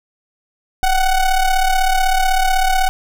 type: ring-modulated tone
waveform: square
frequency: 370 Hz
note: F#4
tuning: in tune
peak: -10 dBFS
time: 0.83-2.89 s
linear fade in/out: 0 ms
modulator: 388 Hz
effects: none